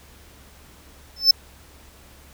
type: tone with exponential growth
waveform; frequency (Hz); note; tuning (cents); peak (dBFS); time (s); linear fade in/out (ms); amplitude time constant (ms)
triangle; 5274; E8; 0; -5; 1.16-1.31; 5; 31
effects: added 69 Hz sine -50 dBFS peak until 2.33 s + pink hiss -50 dBFS RMS until 2.33 s